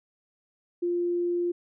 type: tone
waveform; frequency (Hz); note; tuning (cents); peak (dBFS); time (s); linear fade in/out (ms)
sine; 349.2; F4; 0; -24; 0.82-1.52; 10
effects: none